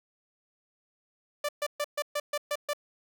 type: tone bursts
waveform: sawtooth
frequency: 587.3 Hz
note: D5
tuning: in tune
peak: -24 dBFS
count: 8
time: 1.44-2.734 s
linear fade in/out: 5 ms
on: 48 ms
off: 130 ms
effects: none